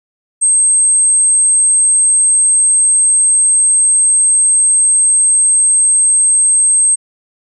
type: tone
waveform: sine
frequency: 8372 Hz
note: C9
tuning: in tune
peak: -7 dBFS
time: 0.41-6.96 s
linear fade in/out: 20 ms
effects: none